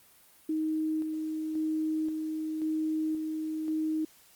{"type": "tone with tremolo", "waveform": "sine", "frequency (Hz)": 313.4, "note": "D#4", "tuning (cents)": 13, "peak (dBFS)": -27, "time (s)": [0.49, 4.05], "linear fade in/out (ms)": 5, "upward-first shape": "square", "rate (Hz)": 0.94, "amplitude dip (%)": 35, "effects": ["white hiss -59 dBFS RMS until 4.35 s", "Opus 32 kbps"]}